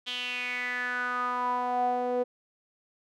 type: tone with band-pass filter sweep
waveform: sawtooth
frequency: 247.7 Hz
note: B3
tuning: 5 cents sharp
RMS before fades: -30 dBFS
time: 0.06-2.24 s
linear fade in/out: 20 ms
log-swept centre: 3300 to 530 Hz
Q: 6.3
effects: none